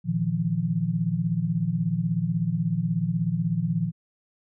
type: chord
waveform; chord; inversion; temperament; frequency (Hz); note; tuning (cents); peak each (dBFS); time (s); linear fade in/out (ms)
sine; Bb suspended fourth; none; equal with one note detuned; 116.54 / 155.56 / 171.91; Bb2 / Eb3 / F3; 0 / 0 / -27; -30 / -27 / -25; 0.04-3.92; 50
effects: none